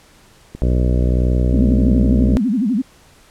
clicks, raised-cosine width 3 ms, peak -17 dBFS, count 2, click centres 0.55 / 1.025 s
harmonic tone, 61.74 Hz, B1, in tune, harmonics 1 / 2 / 3 / 4 / 5 / 6 / 7 / 8 / 9 / 10, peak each -14 / -20 / -24 / -26 / -28 / -30 / -31 / -32 / -33 / -34 dBFS, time 0.62-2.37 s, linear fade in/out 0 ms
sine tone with vibrato, 229.7 Hz, A#3, 25 cents flat, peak -14 dBFS, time 1.53-2.82 s, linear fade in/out 10 ms, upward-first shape sine, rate 12 Hz, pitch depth 270 cents each way
effects pink hiss -49 dBFS RMS until 3.3 s + low-pass 11000 Hz 12 dB/octave

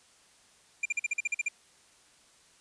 square tone bursts, 2393 Hz, D7, 32 cents sharp, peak -27 dBFS, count 10, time 0.83-1.485 s, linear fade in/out 5 ms, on 25 ms, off 45 ms, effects white hiss -61 dBFS RMS until 2.6 s + resampled to 22050 Hz

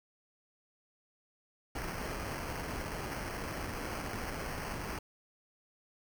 pink noise with sample-and-hold, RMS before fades -39 dBFS, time 1.75-4.99 s, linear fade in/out 5 ms, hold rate 3675 Hz, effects none

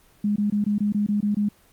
sine tone bursts, 206.8 Hz, G#3, 7 cents flat, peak -19 dBFS, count 9, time 0.24-1.488 s, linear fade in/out 5 ms, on 120 ms, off 21 ms, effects pink hiss -57 dBFS RMS until 1.72 s + Opus 24 kbps

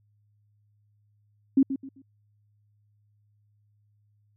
sine tone with echo, 270 Hz, C#4, 45 cents flat, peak -15 dBFS, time 1.57-1.63 s, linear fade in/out 5 ms, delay 130 ms, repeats 3, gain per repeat -11 dB, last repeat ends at 2.02 s, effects added 104 Hz sine -63 dBFS peak until 4.36 s

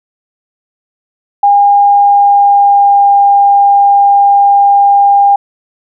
sine tone with pitch glide, 810 to 803.5 Hz, G#5 to G5, -43 to +43 cents, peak -3 dBFS, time 1.43-5.36 s, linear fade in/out 5 ms, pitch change -14 cents, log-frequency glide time 1.85-3.11 s, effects none

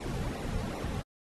brown noise with flanger, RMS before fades -35 dBFS, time 0-1.02 s, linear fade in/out 10 ms, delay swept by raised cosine 0.61 to 3.21 ms, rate 2.6 Hz, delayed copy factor -0.85, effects AAC 32 kbps

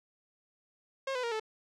sawtooth tone with pitch steps, 538 / 502 / 468.4 / 437 Hz, C5 / B4 / A#4 / A4, +48 / +28 / +8 / -12 cents, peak -28 dBFS, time 1.07-1.398 s, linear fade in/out 5 ms, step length 82 ms, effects low-pass 5000 Hz 12 dB/octave

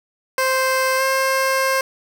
15% pulse tone with pitch glide, 523 to 531.2 Hz, C5 to C5, -1 to +26 cents, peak -10 dBFS, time 0.38-1.81 s, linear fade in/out 2 ms, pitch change +27 cents, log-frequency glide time 0.97-1.02 s, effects none

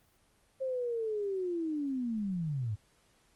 sine linear sweep, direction down, 535 to 98 Hz, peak -31 dBFS, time 0.6-2.76 s, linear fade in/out 20 ms, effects pink hiss -68 dBFS RMS until 3.35 s + Opus 24 kbps

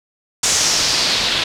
white noise with low-pass filter sweep, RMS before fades -17 dBFS, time 0.43-1.44 s, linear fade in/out 5 ms, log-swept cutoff 7000 to 3600 Hz, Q 2.5, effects none

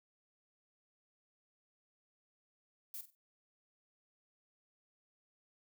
violet noise with echo, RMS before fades -45 dBFS, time 2.94-3.01 s, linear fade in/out 2 ms, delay 47 ms, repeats 3, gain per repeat -11 dB, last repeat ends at 3.151 s, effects none

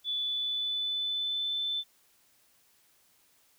sine tone with pitch glide, 3465 to 3526 Hz, A7 to A7, -27 to +3 cents, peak -29 dBFS, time 0.04-1.84 s, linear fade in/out 50 ms, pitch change +30 cents, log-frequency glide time 0.14-1.56 s, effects white hiss -66 dBFS RMS until 3.58 s

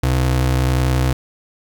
square ring-modulated tone, 98 Hz, G2, in tune, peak -12 dBFS, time 0.03-1.13 s, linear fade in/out 5 ms, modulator 30.8 Hz, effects 9-bit

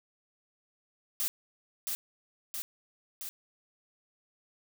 blue noise with echo, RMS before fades -31 dBFS, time 1.2-1.28 s, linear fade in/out 0 ms, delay 670 ms, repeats 3, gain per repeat -3 dB, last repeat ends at 3.29 s, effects none

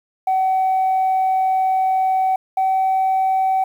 sine tone pair in turn, 757 / 761.8 Hz, F#5 / G5, +39 / -50 cents, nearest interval unison, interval 11 cents, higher second, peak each -13 dBFS, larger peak neither, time 0.27-2.36 / 2.57-3.64 s, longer first, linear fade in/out 5 ms, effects tanh soft clip ceiling -12 dBFS + 8-bit

